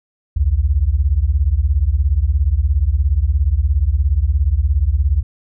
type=beating tone pair; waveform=sine; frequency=62 / 79 Hz; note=B1 / D#2; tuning=+7 / +27 cents; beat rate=17 Hz; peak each=-15 dBFS; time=0.36-5.23 s; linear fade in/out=10 ms; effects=none